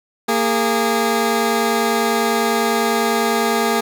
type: tone pair together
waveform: 15% pulse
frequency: 230 / 410 Hz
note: A#3 / G#4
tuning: -23 / -22 cents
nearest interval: minor seventh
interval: 1001 cents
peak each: -12 dBFS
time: 0.28-3.81 s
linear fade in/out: 10 ms
effects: none